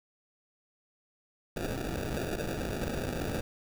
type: noise with sample-and-hold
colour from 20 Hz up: violet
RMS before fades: -34 dBFS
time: 1.56-3.41 s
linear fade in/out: 5 ms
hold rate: 1050 Hz
effects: none